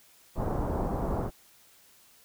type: low-pass noise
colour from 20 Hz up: pink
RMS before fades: -30 dBFS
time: 0.35-1.31 s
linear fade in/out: 50 ms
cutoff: 1000 Hz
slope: 24 dB/octave
effects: white hiss -59 dBFS RMS until 2.24 s